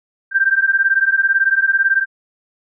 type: beating tone pair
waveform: sine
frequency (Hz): 1568 / 1586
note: G6 / G6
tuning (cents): 0 / +20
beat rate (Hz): 18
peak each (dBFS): -15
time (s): 0.31-2.06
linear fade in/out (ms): 50
effects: none